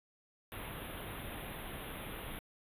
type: band-stop noise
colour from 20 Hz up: pink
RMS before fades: -44 dBFS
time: 0.52-2.39 s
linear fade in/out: 0 ms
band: 3700 to 10000 Hz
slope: 96 dB/octave
effects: resampled to 32000 Hz